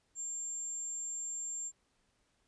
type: tone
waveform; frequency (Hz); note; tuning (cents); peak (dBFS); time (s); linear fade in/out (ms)
sine; 7360; A#8; -23; -37; 0.15-1.72; 50
effects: pink hiss -75 dBFS RMS until 2.47 s + resampled to 22050 Hz